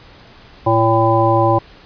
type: harmonic tone with a mistuned harmonic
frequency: 113 Hz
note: A2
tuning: 47 cents sharp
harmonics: 1 / 3 / 5 / 7 / 9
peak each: -17 / -17 / -17 / -17 / -17 dBFS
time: 0.66-1.59 s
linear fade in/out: 10 ms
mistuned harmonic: 9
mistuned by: -22 cents
effects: pink hiss -43 dBFS RMS until 1.85 s + resampled to 11025 Hz